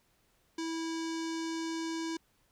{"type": "tone with low-pass filter", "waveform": "square", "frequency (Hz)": 326.8, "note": "E4", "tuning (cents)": -15, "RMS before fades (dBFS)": -36, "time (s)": [0.58, 2.17], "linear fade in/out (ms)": 5, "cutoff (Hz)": 6200, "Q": 2.4, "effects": ["pink hiss -71 dBFS RMS until 2.51 s"]}